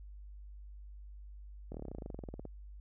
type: slowing click train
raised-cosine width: 2 ms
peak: -30 dBFS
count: 20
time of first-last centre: 1.72-2.453 s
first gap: 24 ms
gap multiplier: 1.05
effects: added 50 Hz sine -47 dBFS peak until 2.8 s